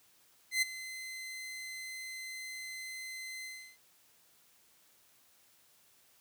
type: tone with ADSR envelope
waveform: sawtooth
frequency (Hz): 2057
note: C7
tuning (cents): -30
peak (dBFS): -22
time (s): 0.51-3.78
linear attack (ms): 110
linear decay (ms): 16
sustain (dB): -16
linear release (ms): 340
effects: white hiss -66 dBFS RMS until 6.2 s + high-pass 60 Hz 12 dB/octave